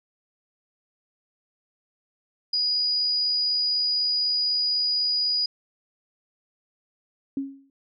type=tone; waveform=sine; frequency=4912 Hz; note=D#8; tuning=23 cents flat; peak=-21 dBFS; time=2.53-5.46 s; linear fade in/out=5 ms
type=tone with exponential decay; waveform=sine; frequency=273.8 Hz; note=C#4; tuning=21 cents flat; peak=-22 dBFS; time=7.37-7.7 s; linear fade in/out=2 ms; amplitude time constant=71 ms
effects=none